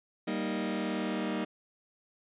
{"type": "chord", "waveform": "sawtooth", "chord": "Eb major", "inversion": "first", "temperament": "just", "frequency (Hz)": [194.45, 233.3, 311.1], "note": ["G3", "Bb3", "Eb4"], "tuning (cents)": [-14, 2, 0], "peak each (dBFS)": -31, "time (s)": [0.27, 1.45], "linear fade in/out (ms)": 10, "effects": ["resampled to 8000 Hz"]}